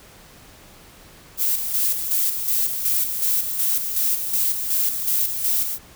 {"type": "noise with tremolo", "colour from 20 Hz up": "violet", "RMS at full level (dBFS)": -20, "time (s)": [1.37, 5.79], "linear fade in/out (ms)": 50, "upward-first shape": "square", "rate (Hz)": 2.7, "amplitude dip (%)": 50, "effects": ["pink hiss -47 dBFS RMS until 5.95 s"]}